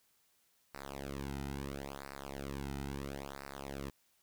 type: tone with flanger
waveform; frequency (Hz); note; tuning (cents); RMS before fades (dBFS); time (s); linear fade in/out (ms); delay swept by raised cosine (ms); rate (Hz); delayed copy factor
sawtooth; 69.2; C#2; -2; -43; 0.74-3.9; 5; 0.3 to 1.8; 0.74; -1
effects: white hiss -73 dBFS RMS until 4.22 s